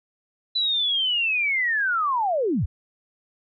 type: linear sweep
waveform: sine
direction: down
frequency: 4004 to 52.6 Hz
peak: -20 dBFS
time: 0.55-2.66 s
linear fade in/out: 10 ms
effects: none